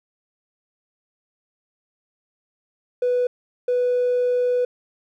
triangle tone pair in turn, 493.9 / 493.9 Hz, B4 / B4, 0 / 0 cents, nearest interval unison, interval 0 cents, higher neither, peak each -14 dBFS, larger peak neither, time 3.02-3.27 / 3.68-4.65 s, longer second, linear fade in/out 5 ms, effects tanh soft clip ceiling -14 dBFS

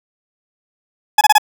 40% pulse tone bursts, 847 Hz, G#5, 34 cents sharp, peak -5 dBFS, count 4, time 1.18-1.382 s, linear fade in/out 5 ms, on 31 ms, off 26 ms, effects none

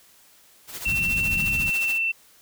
white noise with tremolo, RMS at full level -33 dBFS, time 0.67-1.99 s, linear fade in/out 50 ms, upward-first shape sine, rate 14 Hz, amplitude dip 65%
sine tone with pitch glide, 2703 to 2683 Hz, E7 to E7, +43 to +30 cents, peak -21 dBFS, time 0.85-2.12 s, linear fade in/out 10 ms, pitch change -13 cents, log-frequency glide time 1.32-1.99 s
white low-pass noise, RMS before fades -32 dBFS, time 0.86-1.7 s, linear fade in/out 2 ms, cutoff 190 Hz, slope 24 dB/octave
effects white hiss -55 dBFS RMS until 2.41 s

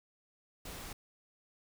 pink noise, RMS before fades -45 dBFS, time 0.65-0.93 s, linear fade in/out 5 ms, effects none

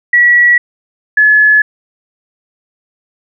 sine tone pair in turn, 1933 / 1709.7 Hz, B6 / G#6, -38 / +50 cents, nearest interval major second, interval 212 cents, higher first, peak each -4 dBFS, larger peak neither, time 0.13-0.58 / 1.17-1.62 s, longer neither, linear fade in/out 5 ms, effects none

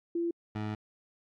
sine / 20% pulse tone pair in turn, 340 / 106.63 Hz, F4 / G#2, -46 / +46 cents, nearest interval octave + minor sixth, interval 2008 cents, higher first, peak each -28 dBFS, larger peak neither, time 0.15-0.31 / 0.55-0.75 s, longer second, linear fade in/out 5 ms, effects low-pass 3000 Hz 12 dB/octave + AAC 48 kbps

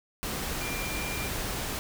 sine tone in noise, 2382 Hz, D7, 24 cents sharp, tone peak -37 dBFS, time 0.61-1.28 s, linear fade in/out 0 ms, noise pink, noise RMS -33 dBFS, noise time 0.23-1.79 s, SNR -7 dB, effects none

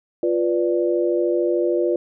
sine chord, B diminished, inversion second, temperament equal, 349.2 / 493.9 / 587.3 Hz, F4 / B4 / D5, 0 / 0 / 0 cents, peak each -19 / -23 / -24 dBFS, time 0.23-1.96 s, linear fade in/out 2 ms, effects none

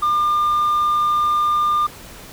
sine tone, 1200 Hz, D6, 37 cents sharp, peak -12 dBFS, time 0.02-1.87 s, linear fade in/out 10 ms, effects tanh soft clip ceiling -14 dBFS + pink hiss -39 dBFS RMS until 2.32 s

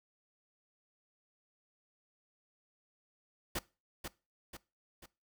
pink noise with echo, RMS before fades -36 dBFS, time 3.55-3.59 s, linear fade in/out 5 ms, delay 490 ms, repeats 3, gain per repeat -6 dB, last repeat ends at 5.06 s, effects noise-tail reverb RT60 0.3 s tail -21 dB re dry

